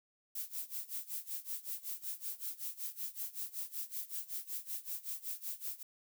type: noise with tremolo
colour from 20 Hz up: violet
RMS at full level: -39 dBFS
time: 0.35-5.83 s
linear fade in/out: 5 ms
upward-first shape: sine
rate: 5.3 Hz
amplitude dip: 90%
effects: none